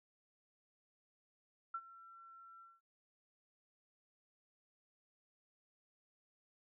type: tone with ADSR envelope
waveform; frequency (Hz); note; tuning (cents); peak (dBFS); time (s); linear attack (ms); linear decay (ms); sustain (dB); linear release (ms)
sine; 1351; E6; +42; -37; 1.74-2.81; 6; 56; -18; 200
effects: none